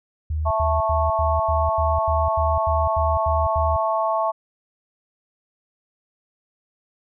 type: tone bursts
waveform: sine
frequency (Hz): 77.4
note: D#2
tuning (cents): -9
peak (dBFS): -21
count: 12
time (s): 0.3-3.766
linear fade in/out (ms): 5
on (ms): 210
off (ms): 86
type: chord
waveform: sine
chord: A major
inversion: second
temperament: just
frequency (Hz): 660 / 880 / 1100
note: E5 / A5 / C#6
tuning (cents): +2 / 0 / -14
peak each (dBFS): -22 / -24 / -24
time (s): 0.45-4.32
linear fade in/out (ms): 20
effects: none